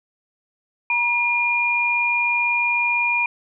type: tone pair together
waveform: sine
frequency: 956 / 2418 Hz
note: A#5 / D7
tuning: +43 / +50 cents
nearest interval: octave + major third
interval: 1607 cents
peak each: -24 / -18 dBFS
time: 0.9-3.26 s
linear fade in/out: 2 ms
effects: none